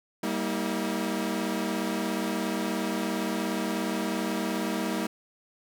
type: chord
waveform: sawtooth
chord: E diminished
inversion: first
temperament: equal with one note detuned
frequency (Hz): 196 / 233.1 / 321.2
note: G3 / Bb3 / E4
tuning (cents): 0 / 0 / -45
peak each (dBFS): -28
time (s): 0.23-5.07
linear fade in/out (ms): 5
effects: none